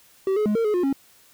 triangle tone with pitch steps, 384.3 / 424.2 / 209.9 / 457.7 / 422 / 356.8 / 273.5 Hz, G4 / G#4 / G#3 / A#4 / G#4 / F4 / C#4, -34 / +37 / +19 / -32 / +28 / +37 / -23 cents, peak -17 dBFS, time 0.27-0.928 s, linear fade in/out 2 ms, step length 94 ms, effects white hiss -55 dBFS RMS until 1.33 s

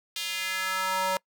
square tone with high-pass filter sweep, 188 Hz, F#3, 28 cents sharp, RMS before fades -29 dBFS, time 0.16-1.17 s, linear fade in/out 2 ms, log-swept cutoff 3300 to 710 Hz, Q 2, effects noise-tail reverb RT60 0.1 s tail -24 dB re dry

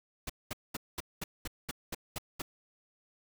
pink noise bursts, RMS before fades -37 dBFS, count 10, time 0.27-2.42 s, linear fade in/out 5 ms, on 26 ms, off 210 ms, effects none

